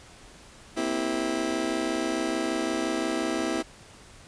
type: chord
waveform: 30% pulse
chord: C dominant seventh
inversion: third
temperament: just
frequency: 235.5 / 261.6 / 327 / 392.4 Hz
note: Bb3 / C4 / E4 / G4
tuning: +18 / 0 / -14 / +2 cents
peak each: -32 / -30 / -26 / -32 dBFS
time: 0.76-3.63 s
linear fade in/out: 20 ms
effects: pink hiss -50 dBFS RMS until 4.27 s + resampled to 22050 Hz